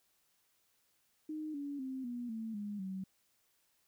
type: tone with pitch steps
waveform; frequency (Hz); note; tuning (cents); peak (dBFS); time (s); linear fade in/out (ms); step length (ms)
sine; 308.6 / 284.6 / 262.5 / 242.1 / 223.3 / 206 / 189.97; D#4 / C#4 / C4 / B3 / A3 / G#3 / F#3; -14 / +46 / +6 / -34 / +26 / -14 / +46; -38; 1.29-3.04; 5; 250
effects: white hiss -75 dBFS RMS until 3.87 s